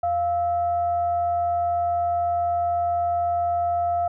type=tone with frequency modulation; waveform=sine; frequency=696 Hz; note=F5; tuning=6 cents flat; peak=-20 dBFS; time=0.03-4.08 s; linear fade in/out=5 ms; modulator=610 Hz; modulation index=0.28; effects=none